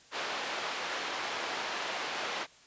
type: band-pass noise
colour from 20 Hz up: pink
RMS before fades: -36 dBFS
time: 0.11-2.47 s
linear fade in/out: 50 ms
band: 590 to 4100 Hz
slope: 12 dB/octave
effects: white hiss -58 dBFS RMS until 2.66 s + resampled to 16000 Hz